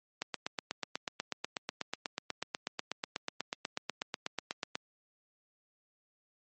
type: click train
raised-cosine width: 0.2 ms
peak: -16 dBFS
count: 38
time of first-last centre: 0.22-4.754 s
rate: 8.16 Hz
effects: high-pass 200 Hz 12 dB/octave + MP3 32 kbps